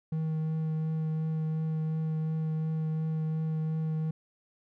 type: tone with vibrato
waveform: triangle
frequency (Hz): 158.1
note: D#3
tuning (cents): +28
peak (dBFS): -26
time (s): 0.12-4.11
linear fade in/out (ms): 5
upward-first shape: triangle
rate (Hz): 2.8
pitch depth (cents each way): 12
effects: none